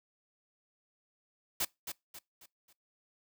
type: noise with echo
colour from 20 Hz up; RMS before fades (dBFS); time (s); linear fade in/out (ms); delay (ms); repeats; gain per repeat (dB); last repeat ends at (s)
white; -32; 1.6-1.65; 5; 270; 4; -8; 2.73
effects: noise-tail reverb RT60 0.2 s tail -24 dB re dry